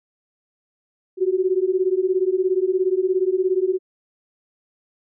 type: beating tone pair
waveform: sine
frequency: 364.5 / 381.5 Hz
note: F#4 / G4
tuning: -26 / -47 cents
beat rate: 17 Hz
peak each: -20 / -20 dBFS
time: 1.17-3.79 s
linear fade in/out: 50 ms
effects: none

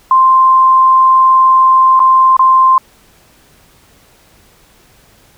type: tone with dropouts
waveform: sine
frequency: 1046.5 Hz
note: C6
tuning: in tune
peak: -4 dBFS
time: 0.11-2.78 s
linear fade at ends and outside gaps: 2 ms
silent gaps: 1.994-2.001 / 2.367-2.393 s
effects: pink hiss -47 dBFS RMS until 5.37 s

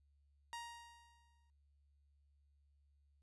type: tone with exponential decay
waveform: sawtooth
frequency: 939 Hz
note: A#5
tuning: 12 cents sharp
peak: -40 dBFS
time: 0.53-1.5 s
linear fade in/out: 0 ms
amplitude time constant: 210 ms
effects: added 71 Hz sine -70 dBFS peak until 3.22 s + resampled to 24000 Hz

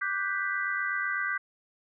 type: chord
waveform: sine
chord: G major seventh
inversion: second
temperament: equal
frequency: 1174.7 / 1480 / 1568 / 1975.5 Hz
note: D6 / F#6 / G6 / B6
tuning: 0 / 0 / 0 / 0 cents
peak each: -35 / -35 / -31 / -33 dBFS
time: 0.01-1.38 s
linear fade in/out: 10 ms
effects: none

